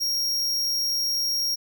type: tone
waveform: 45% pulse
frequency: 5588 Hz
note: F8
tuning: in tune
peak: -23 dBFS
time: 0-1.56 s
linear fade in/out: 20 ms
effects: none